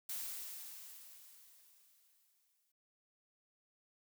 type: noise with exponential decay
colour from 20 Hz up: blue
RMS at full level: -41 dBFS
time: 0.09-2.72 s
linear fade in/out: 5 ms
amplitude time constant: 570 ms
effects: noise-tail reverb RT60 0.1 s tail -21 dB re dry